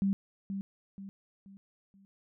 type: tone with echo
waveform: sine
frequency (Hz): 196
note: G3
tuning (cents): 0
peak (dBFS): -25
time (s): 0.02-0.13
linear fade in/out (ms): 0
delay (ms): 480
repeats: 4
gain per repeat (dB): -8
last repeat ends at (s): 2.05
effects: none